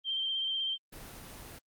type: tone with vibrato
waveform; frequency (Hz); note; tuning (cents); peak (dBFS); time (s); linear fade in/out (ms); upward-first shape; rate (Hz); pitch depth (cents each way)
sine; 3145; G7; +5; -30; 0.04-0.78; 50; sine; 16; 24
type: noise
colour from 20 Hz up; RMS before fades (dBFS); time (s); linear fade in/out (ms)
pink; -47; 0.92-1.59; 10
effects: Opus 24 kbps